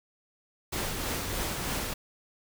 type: noise with tremolo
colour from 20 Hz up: pink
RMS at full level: -31 dBFS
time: 0.72-1.94 s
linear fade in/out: 10 ms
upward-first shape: triangle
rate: 3.2 Hz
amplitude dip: 35%
effects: none